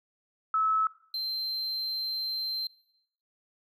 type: tone pair in turn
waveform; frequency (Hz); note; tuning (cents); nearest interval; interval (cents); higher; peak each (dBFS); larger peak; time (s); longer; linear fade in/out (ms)
sine / triangle; 1299 / 4124; E6 / C8; -26 / -26; octave + minor sixth; 2000; second; -23 / -29; first; 0.54-0.87 / 1.14-2.67; second; 2
effects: noise-tail reverb RT60 0.8 s tail -20 dB re dry